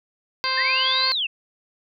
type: harmonic tone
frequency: 523.3 Hz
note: C5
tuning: in tune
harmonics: 1 / 2 / 3 / 4 / 5 / 6 / 7 / 8 / 9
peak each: -36 / -26 / -30 / -29 / -32 / -36 / -35 / -31 / -26 dBFS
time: 0.44-1.12 s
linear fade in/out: 0 ms
type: linear two-way sweep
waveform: sine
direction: up then down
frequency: 1748 to 4489 to 2569 Hz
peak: -21 dBFS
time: 0.57-1.27 s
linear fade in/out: 10 ms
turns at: 1.1 s
effects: none